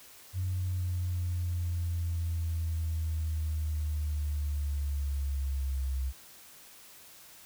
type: linear sweep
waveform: sine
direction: down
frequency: 92.8 to 65.2 Hz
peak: -28 dBFS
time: 0.33-6.13 s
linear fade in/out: 50 ms
effects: tanh soft clip ceiling -24 dBFS + white hiss -53 dBFS RMS until 7.45 s